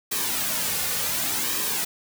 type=noise with flanger; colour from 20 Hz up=white; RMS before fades=-26 dBFS; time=0.11-1.85 s; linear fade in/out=10 ms; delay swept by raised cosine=1.4 to 3.1 ms; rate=0.68 Hz; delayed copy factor=-0.6; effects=none